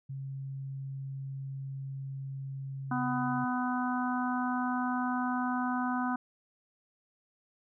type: tone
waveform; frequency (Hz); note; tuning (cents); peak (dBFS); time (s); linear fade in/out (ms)
sine; 135.7; C#3; -36; -36; 0.09-3.45; 10
type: harmonic tone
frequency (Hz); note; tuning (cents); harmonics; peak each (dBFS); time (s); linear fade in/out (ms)
250; B3; +21; 1 / 3 / 4 / 5 / 6; -31 / -36 / -37 / -38 / -39; 2.91-6.16; 5
effects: none